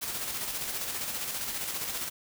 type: noise with tremolo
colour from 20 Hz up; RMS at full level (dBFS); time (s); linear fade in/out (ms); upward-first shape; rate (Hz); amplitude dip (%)
white; -33; 0.01-2.1; 20; square; 15; 35
effects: none